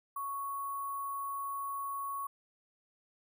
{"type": "tone with sample-and-hold", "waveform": "sine", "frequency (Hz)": 1108.7, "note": "C#6", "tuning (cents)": 0, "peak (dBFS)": -35, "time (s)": [0.16, 2.27], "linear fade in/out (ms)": 5, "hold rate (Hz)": 11025, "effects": []}